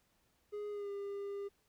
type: tone with pitch glide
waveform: triangle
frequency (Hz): 415.3 to 401.2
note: G#4 to G4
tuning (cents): 0 to +40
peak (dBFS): -37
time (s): 0.52-1.49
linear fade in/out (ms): 20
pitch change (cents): -60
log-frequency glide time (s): 0.7-0.9
effects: pink hiss -75 dBFS RMS until 1.68 s